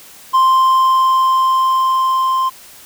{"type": "tone with level ramp", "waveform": "triangle", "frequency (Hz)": 1046.5, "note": "C6", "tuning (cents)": 0, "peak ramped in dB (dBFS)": [-6, -11], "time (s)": [0.33, 2.5], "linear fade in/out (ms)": 20, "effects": ["white hiss -40 dBFS RMS until 2.85 s"]}